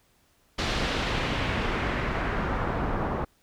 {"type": "noise with low-pass filter sweep", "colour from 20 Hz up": "pink", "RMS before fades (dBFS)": -28, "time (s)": [0.58, 3.25], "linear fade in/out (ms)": 10, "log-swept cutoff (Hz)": [4300, 1000], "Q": 1.2, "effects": ["pink hiss -65 dBFS RMS until 3.42 s"]}